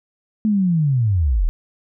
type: linear sweep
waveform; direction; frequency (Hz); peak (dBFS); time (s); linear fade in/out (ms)
sine; down; 220 to 32.7; -14; 0.45-1.49; 0
effects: none